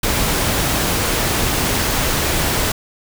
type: noise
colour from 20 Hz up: pink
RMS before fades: -18 dBFS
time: 0.03-2.72 s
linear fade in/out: 5 ms
effects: none